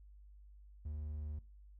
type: tone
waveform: triangle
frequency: 75.1 Hz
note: D2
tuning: 39 cents sharp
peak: -38 dBFS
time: 0.85-1.39 s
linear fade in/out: 5 ms
effects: noise-tail reverb RT60 0.3 s tail -19 dB re dry + added 50 Hz sine -55 dBFS peak until 1.79 s